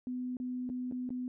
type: tone with dropouts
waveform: sine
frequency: 250.8 Hz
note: B3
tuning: 27 cents sharp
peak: -34 dBFS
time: 0.07-1.28 s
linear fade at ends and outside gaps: 1 ms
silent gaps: 0.369-0.4 / 0.692-0.699 / 0.913-0.922 / 1.092-1.104 s
effects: none